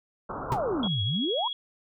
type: low-pass noise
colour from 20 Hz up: white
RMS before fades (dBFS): -35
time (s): 0.29-0.88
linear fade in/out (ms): 10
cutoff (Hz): 1400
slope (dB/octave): 96
type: exponential two-way sweep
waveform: sine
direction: down then up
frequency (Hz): 1046.5 to 93.9 to 1046.5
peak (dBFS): -26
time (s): 0.5-1.48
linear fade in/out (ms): 5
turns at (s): 1.03
type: tone with exponential decay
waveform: 45% pulse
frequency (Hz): 130.81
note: C3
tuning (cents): 0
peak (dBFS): -22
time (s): 0.52-0.61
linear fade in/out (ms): 0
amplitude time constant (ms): 19
type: tone with tremolo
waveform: sine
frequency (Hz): 3322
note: G#7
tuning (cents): 0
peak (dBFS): -28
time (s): 0.83-1.53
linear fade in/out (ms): 2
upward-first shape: sine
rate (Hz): 13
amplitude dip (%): 30
effects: none